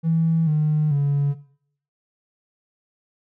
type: tone with pitch steps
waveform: triangle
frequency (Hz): 163.4 / 152.46 / 142.25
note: E3 / D#3 / C#3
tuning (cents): -15 / -35 / +45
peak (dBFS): -13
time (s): 0.03-1.35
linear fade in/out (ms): 50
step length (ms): 440
effects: noise-tail reverb RT60 0.6 s tail -19 dB re dry + tanh soft clip ceiling -14 dBFS